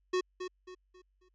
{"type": "tone with echo", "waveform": "square", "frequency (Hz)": 366.8, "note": "F#4", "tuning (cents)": -15, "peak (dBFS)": -28, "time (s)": [0.13, 0.21], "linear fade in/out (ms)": 10, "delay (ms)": 270, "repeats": 4, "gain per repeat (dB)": -9, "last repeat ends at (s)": 1.29, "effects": ["added 48 Hz sine -70 dBFS peak until 1.34 s", "resampled to 16000 Hz"]}